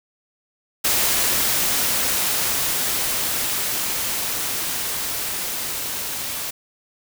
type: noise with level ramp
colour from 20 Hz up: white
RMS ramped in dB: -19 to -28 dBFS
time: 0.84-6.51 s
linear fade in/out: 10 ms
effects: none